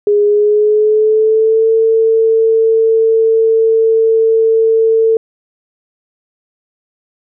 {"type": "tone with pitch glide", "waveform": "sine", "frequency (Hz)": [413.1, 447.9], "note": ["G#4", "A4"], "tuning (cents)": [-9, 31], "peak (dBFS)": -7, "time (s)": [0.07, 5.17], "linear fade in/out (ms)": 2, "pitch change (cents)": 140, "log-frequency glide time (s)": [0.24, 1.69], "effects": []}